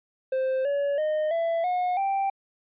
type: tone with pitch steps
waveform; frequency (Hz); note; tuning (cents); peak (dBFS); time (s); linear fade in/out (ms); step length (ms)
triangle; 523.3 / 567.4 / 615.2 / 667 / 723.2 / 784.1; C5 / C#5 / D#5 / E5 / F#5 / G5; 0 / +40 / -20 / +20 / -40 / 0; -21; 0.32-2.3; 5; 330
effects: resampled to 8000 Hz